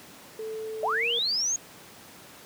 sine tone with pitch glide, 439 to 470.5 Hz, A4 to A#4, -4 to +16 cents, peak -32 dBFS, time 0.39-1.19 s, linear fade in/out 2 ms, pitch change +120 cents, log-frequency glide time 0.93-1.07 s
sine linear sweep, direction up, 554.4 to 6710 Hz, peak -24 dBFS, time 0.83-1.56 s, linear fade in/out 2 ms
effects pink hiss -48 dBFS RMS until 2.45 s + high-pass 150 Hz 12 dB/octave

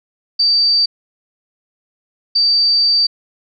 sine tone bursts at uneven times, 4637 Hz, D8, 23 cents flat, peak -10 dBFS, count 2, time 0.39-0.86 / 2.35-3.07 s, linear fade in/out 10 ms, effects none

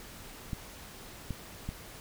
clicks, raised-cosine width 5 ms, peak -22 dBFS, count 3, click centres 0.532 / 1.307 / 1.69 s, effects pink hiss -48 dBFS RMS until 2 s

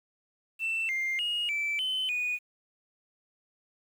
sine tone with pitch steps, 2673 / 2105 / 2870 / 2324 / 3048 / 2469 Hz, E7 / C7 / F7 / D7 / G7 / D#7, +23 / +10 / +47 / -19 / -49 / -14 cents, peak -26 dBFS, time 0.59-2.39 s, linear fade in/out 50 ms, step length 300 ms, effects tanh soft clip ceiling -25 dBFS + 9-bit

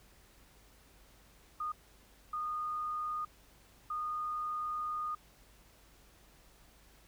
sine tone bursts at uneven times, 1228 Hz, D#6, 23 cents flat, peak -34 dBFS, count 3, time 1.6-1.72 / 2.33-3.25 / 3.9-5.15 s, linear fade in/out 5 ms, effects added 50 Hz sine -64 dBFS peak until 7.07 s + pink hiss -63 dBFS RMS until 7.07 s

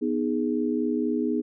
sine chord, G# minor, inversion first, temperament equal, 246.9 / 311.1 / 415.3 Hz, B3 / D#4 / G#4, 0 / 0 / 0 cents, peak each -26 / -27 / -29 dBFS, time 0.01-1.42 s, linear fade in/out 20 ms, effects none

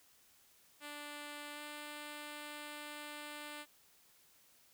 5% pulse tone with pitch glide, 293.7 to 296.3 Hz, D4 to D4, 0 to +15 cents, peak -34 dBFS, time 0.8-3.66 s, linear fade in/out 50 ms, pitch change +15 cents, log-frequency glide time 1.54-1.6 s, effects white hiss -67 dBFS RMS until 4.73 s

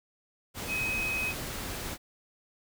sine tone in noise, 2530 Hz, D#7, 28 cents sharp, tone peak -29 dBFS, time 0.67-1.34 s, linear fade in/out 50 ms, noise pink, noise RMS -37 dBFS, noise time 0.54-1.98 s, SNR +5 dB, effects none

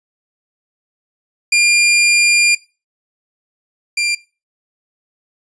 sawtooth tone pair in turn, 2400 / 2382 Hz, D7 / D7, +37 / +24 cents, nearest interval unison, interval 13 cents, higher first, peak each -6 / -11 dBFS, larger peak first, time 1.52-2.55 / 3.97-4.15 s, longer first, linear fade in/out 5 ms, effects noise-tail reverb RT60 0.3 s tail -20 dB re dry + resampled to 22050 Hz

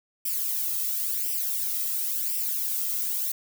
violet noise with flanger, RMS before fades -28 dBFS, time 0.25-3.32 s, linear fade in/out 5 ms, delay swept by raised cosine 0.37 to 1.57 ms, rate 0.95 Hz, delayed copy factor +0.65, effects none

